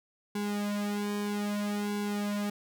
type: tone with flanger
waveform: sawtooth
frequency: 205.8 Hz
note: G#3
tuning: 16 cents flat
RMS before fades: -32 dBFS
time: 0.35-2.5 s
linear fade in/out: 5 ms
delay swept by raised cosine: 1.6 to 3.4 ms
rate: 0.62 Hz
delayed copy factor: -0.95
effects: none